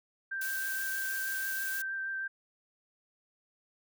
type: tone with vibrato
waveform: sine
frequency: 1568 Hz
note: G6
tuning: in tune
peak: -33 dBFS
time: 0.31-2.28 s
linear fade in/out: 10 ms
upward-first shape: sine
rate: 6.3 Hz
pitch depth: 14 cents each way
type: noise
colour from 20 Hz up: blue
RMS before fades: -39 dBFS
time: 0.41-1.82 s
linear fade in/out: 5 ms
effects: none